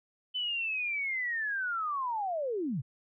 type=linear sweep; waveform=sine; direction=down; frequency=3035 to 107.1 Hz; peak=-30 dBFS; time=0.34-2.82 s; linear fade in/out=20 ms; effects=none

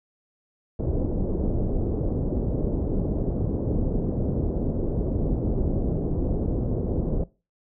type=low-pass noise; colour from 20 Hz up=pink; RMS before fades=-25 dBFS; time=0.79-7.24 s; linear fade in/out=5 ms; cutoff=500 Hz; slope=24 dB/octave; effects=noise-tail reverb RT60 0.3 s tail -21 dB re dry

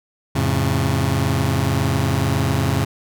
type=chord; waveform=sawtooth; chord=F augmented; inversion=none; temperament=just; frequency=87.31 / 109.13 / 136.42 Hz; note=F2 / A2 / C#3; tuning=0 / -14 / -27 cents; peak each=-18 / -18 / -16 dBFS; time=0.35-2.85 s; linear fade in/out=10 ms; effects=none

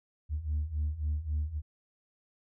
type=beating tone pair; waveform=sine; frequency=73.42 / 77.12 Hz; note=D2 / D#2; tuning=0 / -15 cents; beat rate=3.7 Hz; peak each=-33 / -30 dBFS; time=0.29-1.62 s; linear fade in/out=50 ms; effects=tanh soft clip ceiling -25 dBFS

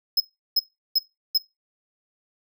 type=tone bursts; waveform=square; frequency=5130 Hz; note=E8; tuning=48 cents flat; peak=-17 dBFS; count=4; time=0.17-1.378 s; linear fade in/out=5 ms; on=32 ms; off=360 ms; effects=noise-tail reverb RT60 0.2 s tail -18 dB re dry

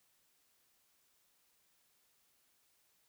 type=silence; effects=white hiss -74 dBFS RMS until 3.08 s

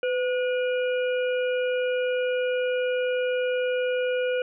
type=harmonic tone with a mistuned harmonic; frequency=484 Hz; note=B4; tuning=35 cents flat; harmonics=1 / 3 / 5 / 6; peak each=-23 / -33 / -37 / -39 dBFS; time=0.03-4.42 s; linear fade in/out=2 ms; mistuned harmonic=1; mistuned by=+67 cents; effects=none

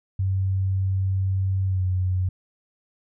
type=tone with pitch glide; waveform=sine; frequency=95.5 to 92.19 Hz; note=G2 to F#2; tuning=-45 to -6 cents; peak=-20 dBFS; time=0.19-2.29 s; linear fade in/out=5 ms; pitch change=-61 cents; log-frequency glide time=1.66-1.84 s; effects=none

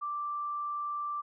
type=tone; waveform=sine; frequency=1174.7 Hz; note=D6; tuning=in tune; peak=-32 dBFS; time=0.01-1.22 s; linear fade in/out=20 ms; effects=none

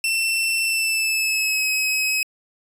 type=tone with pitch glide; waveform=sawtooth; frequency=2686 to 2551 Hz; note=E7 to D#7; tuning=+32 to +43 cents; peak=-16 dBFS; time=0.04-2.23 s; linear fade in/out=2 ms; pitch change=-89 cents; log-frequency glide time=0.63-1.65 s; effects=resampled to 32000 Hz

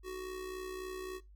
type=tone with amplitude modulation; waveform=square; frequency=372.4 Hz; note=F#4; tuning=11 cents sharp; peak=-38 dBFS; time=0.03-1.21 s; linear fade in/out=50 ms; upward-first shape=sine; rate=63.6 Hz; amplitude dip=50%; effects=noise-tail reverb RT60 0.2 s tail -20 dB re dry + added 50 Hz sine -54 dBFS peak until 1.35 s

